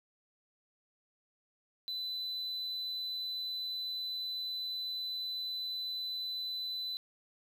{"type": "tone", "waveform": "sine", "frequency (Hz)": 4006, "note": "B7", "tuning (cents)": 24, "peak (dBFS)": -33, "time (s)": [1.88, 6.97], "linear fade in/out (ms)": 0, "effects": ["tanh soft clip ceiling -34 dBFS", "10-bit"]}